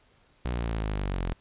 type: linear sweep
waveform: sawtooth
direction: down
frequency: 62.1 to 42.21 Hz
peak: -24 dBFS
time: 0.45-1.33 s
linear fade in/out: 0 ms
effects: pink hiss -63 dBFS RMS until 1.4 s + resampled to 8000 Hz